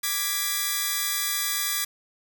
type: chord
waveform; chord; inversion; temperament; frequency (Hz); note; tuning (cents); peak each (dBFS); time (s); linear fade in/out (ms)
5% pulse; G# diminished; second; equal; 1174.7 / 1661.2 / 1975.5; D6 / G#6 / B6; 0 / 0 / 0; -18; 0.03-1.85; 10
effects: 8-bit